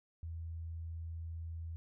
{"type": "tone", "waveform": "sine", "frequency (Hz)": 82.41, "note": "E2", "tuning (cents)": 0, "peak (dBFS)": -40, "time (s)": [0.23, 1.76], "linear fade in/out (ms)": 0, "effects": []}